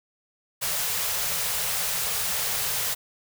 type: band-stop noise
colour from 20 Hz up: white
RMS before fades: -27 dBFS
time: 0.61-2.95 s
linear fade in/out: 20 ms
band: 190 to 410 Hz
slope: 96 dB/octave
effects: none